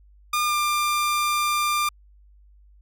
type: tone with pitch glide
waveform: sawtooth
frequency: 1210 to 1193.3 Hz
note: D#6 to D6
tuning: -49 to +27 cents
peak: -17 dBFS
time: 0.33-1.89 s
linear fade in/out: 5 ms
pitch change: -24 cents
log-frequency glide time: 0.45-0.55 s
effects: added 50 Hz sine -50 dBFS peak until 2.81 s